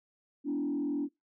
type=tone with frequency modulation; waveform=sine; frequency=288.1 Hz; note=D4; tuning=33 cents flat; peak=-28 dBFS; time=0.44-1.09 s; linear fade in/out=50 ms; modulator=41.7 Hz; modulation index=0.79; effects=noise-tail reverb RT60 0.2 s tail -26 dB re dry + tanh soft clip ceiling -25 dBFS